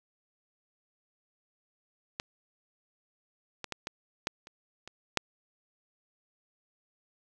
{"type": "clicks", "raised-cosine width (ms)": 0.2, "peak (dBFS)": [-16, -19, -17, -18, -12, -30, -26, -7], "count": 8, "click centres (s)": [2.199, 3.643, 3.723, 3.871, 4.271, 4.471, 4.876, 5.173], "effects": []}